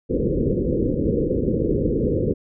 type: low-pass noise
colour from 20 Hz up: white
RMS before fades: -21 dBFS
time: 0.09-2.34 s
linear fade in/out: 20 ms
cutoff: 520 Hz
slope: 96 dB/octave
effects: none